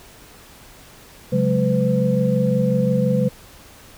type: tone cluster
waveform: sine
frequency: 136.5 / 183.5 / 209.2 / 505 Hz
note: C#3 / F#3 / G#3 / B4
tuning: -26 / -14 / +13 / +39 cents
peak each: -21 dBFS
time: 1.32-3.29 s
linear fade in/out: 10 ms
effects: pink hiss -45 dBFS RMS until 3.97 s